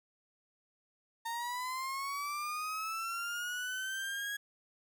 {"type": "linear sweep", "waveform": "35% pulse", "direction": "up", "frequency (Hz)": [914, 1661.2], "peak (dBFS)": -34, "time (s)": [1.25, 4.37], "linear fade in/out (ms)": 10, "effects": ["12-bit"]}